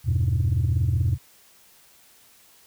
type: chord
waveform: sine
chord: E minor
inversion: none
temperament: just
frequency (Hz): 82.41 / 98.89 / 123.61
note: E2 / G2 / B2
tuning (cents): 0 / +16 / +2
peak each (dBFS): -22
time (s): 0.04-1.18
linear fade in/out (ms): 50
effects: tanh soft clip ceiling -15 dBFS + white hiss -55 dBFS RMS until 2.66 s